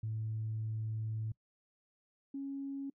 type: tone pair in turn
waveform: sine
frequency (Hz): 109.9 / 275.7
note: A2 / C#4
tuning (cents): -2 / -9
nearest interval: octave + major third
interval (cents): 1593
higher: second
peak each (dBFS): -34 / -37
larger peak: first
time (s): 0.03-1.32 / 2.34-2.9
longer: first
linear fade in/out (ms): 5
effects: noise-tail reverb RT60 0.1 s tail -26 dB re dry + tanh soft clip ceiling -30 dBFS